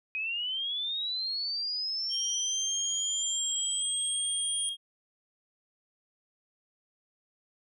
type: linear sweep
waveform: sine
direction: up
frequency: 2500 to 9397 Hz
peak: -30 dBFS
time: 0.15-4.69 s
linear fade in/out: 0 ms
type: tone with pitch glide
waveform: triangle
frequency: 3160 to 3251 Hz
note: G7 to G#7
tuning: +13 to -38 cents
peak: -31 dBFS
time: 2.09-4.77 s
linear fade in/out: 50 ms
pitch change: +49 cents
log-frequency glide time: 2.34-3.89 s
effects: none